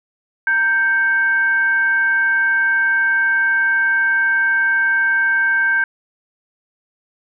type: tone with frequency modulation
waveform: sine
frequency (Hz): 1568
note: G6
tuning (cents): 0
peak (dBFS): -13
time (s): 0.47-5.84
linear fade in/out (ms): 2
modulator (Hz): 644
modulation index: 0.33
effects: none